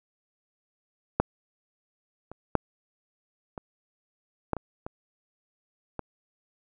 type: clicks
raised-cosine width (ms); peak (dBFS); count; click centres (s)
1; -6 / -26 / -6 / -22 / -11 / -19 / -21 / -18; 8; 1.2 / 2.316 / 2.553 / 3.578 / 4.533 / 4.567 / 4.865 / 5.993
effects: none